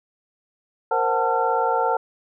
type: tone cluster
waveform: sine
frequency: 465.4 / 523 / 741 / 889 / 1368 Hz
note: A#4 / C5 / F#5 / A5 / F6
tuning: -3 / -1 / +2 / +18 / -36 cents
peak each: -25 / -26 / -25 / -22 / -27 dBFS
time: 0.91-1.97 s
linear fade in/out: 5 ms
effects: none